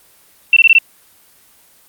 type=tone bursts; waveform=sine; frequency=2701 Hz; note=E7; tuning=42 cents sharp; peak=-4 dBFS; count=5; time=0.53-0.785 s; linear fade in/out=2 ms; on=35 ms; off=20 ms; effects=white hiss -49 dBFS RMS until 1.88 s + Opus 24 kbps